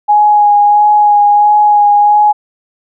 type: tone with vibrato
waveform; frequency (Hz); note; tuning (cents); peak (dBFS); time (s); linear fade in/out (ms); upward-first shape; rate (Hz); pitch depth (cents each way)
sine; 830.6; G#5; 0; -4; 0.08-2.33; 20; sine; 1.5; 16
effects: none